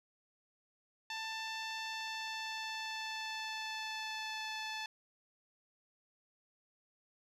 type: tone with pitch glide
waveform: 10% pulse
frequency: 887 to 872.3 Hz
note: A5 to A5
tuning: +14 to -15 cents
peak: -30 dBFS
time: 1.1-4.86 s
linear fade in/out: 2 ms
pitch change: -29 cents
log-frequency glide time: 1.81-4.46 s
effects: low-pass 6000 Hz 12 dB/octave